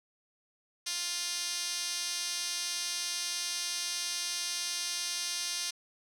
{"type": "tone with band-pass filter", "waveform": "5% pulse", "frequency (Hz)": 350.3, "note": "F4", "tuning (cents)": 5, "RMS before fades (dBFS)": -35, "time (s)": [0.86, 5.71], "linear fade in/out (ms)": 10, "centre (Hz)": 6500, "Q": 4.7, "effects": []}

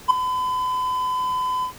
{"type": "tone with ADSR envelope", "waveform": "triangle", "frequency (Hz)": 1011, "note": "B5", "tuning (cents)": 40, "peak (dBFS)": -6, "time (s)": [0.08, 1.73], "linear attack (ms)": 25, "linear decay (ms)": 6, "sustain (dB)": -13, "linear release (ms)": 99, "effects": ["pink hiss -43 dBFS RMS until 1.78 s"]}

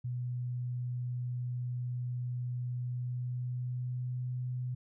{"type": "tone with pitch glide", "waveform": "sine", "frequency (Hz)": [123.47, 125.41], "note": ["B2", "B2"], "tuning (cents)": [0, 27], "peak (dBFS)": -33, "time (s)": [0.04, 4.75], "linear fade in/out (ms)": 10, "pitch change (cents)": 27, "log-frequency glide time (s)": [2.78, 4.43], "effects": []}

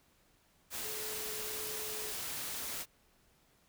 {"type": "tone in noise", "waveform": "sine", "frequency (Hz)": 429.7, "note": "A4", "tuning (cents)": -41, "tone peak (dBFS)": -46, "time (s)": [0.82, 2.14], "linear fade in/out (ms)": 50, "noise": "white", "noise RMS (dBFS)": -40, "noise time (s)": [0.7, 2.86], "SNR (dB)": -9, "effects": ["pink hiss -69 dBFS RMS until 3.68 s"]}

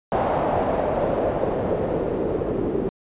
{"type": "noise with low-pass filter sweep", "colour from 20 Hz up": "white", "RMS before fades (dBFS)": -23, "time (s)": [0.12, 2.89], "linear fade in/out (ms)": 0, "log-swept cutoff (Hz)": [750, 380], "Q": 2.4, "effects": ["resampled to 8000 Hz"]}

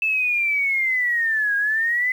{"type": "linear two-way sweep", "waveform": "sine", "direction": "down then up", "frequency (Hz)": [2637, 1625, 2034], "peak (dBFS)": -18, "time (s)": [0.02, 2.12], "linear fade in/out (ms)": 2, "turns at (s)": 1.56, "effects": ["8-bit"]}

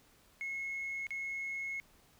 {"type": "tone with dropouts", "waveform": "sine", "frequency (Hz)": 2175, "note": "C#7", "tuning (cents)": -33, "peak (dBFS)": -35, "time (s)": [0.41, 1.8], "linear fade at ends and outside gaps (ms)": 0, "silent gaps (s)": [1.068, 1.106], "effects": ["tanh soft clip ceiling -33 dBFS", "pink hiss -65 dBFS RMS until 2.19 s"]}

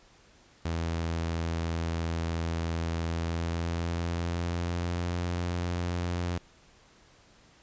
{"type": "tone with pitch glide", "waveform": "sawtooth", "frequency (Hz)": [83, 87.58], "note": ["E2", "F2"], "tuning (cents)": [12, 5], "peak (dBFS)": -25, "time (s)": [0.65, 6.38], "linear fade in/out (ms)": 5, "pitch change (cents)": 93, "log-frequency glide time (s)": [3.02, 5.2], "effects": ["pink hiss -59 dBFS RMS until 7.62 s", "resampled to 16000 Hz"]}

